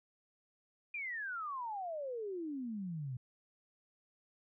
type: exponential sweep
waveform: sine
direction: down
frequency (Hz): 2454 to 121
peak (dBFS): -38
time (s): 0.94-3.17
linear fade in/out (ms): 5
effects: none